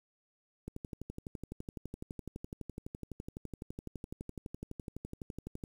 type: click train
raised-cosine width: 3 ms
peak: -28 dBFS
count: 60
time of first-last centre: 0.68-5.638 s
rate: 11.9 Hz
effects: 9-bit